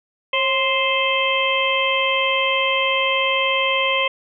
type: harmonic tone with a mistuned harmonic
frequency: 523.3 Hz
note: C5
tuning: in tune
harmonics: 1 / 2 / 4 / 5 / 6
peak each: -23 / -23 / -23 / -23 / -23 dBFS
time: 0.33-4.08 s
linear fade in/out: 5 ms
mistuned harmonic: 1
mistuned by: +54 cents
effects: none